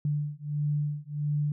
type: beating tone pair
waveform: sine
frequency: 146.83 / 148.33 Hz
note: D3 / D3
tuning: 0 / +18 cents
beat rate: 1.5 Hz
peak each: -30 dBFS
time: 0.05-1.52 s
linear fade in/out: 2 ms
effects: none